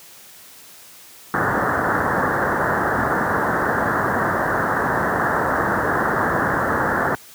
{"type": "low-pass noise", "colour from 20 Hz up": "white", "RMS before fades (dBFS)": -20, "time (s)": [1.34, 7.15], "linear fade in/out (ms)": 0, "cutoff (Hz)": 1800, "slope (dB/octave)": 96, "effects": ["white hiss -44 dBFS RMS until 7.34 s", "high-pass 80 Hz 12 dB/octave"]}